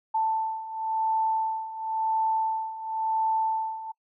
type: beating tone pair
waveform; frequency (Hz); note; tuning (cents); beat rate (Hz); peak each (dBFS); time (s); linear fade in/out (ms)
sine; 884 / 884.95; A5 / A5; +8 / +10; 0.95; -30 / -26; 0.14-3.92; 10
effects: noise-tail reverb RT60 0.1 s tail -25 dB re dry